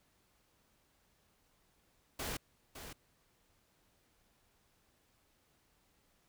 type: noise with echo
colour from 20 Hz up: pink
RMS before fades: -40 dBFS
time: 2.19-2.37 s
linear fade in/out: 5 ms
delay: 560 ms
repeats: 1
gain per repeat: -9 dB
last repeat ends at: 2.93 s
effects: pink hiss -73 dBFS RMS until 6.28 s